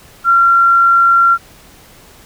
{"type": "tone", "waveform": "sine", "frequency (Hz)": 1372, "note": "F6", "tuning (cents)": -31, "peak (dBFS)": -6, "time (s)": [0.24, 1.38], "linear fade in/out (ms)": 50, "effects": ["pink hiss -42 dBFS RMS until 2.25 s"]}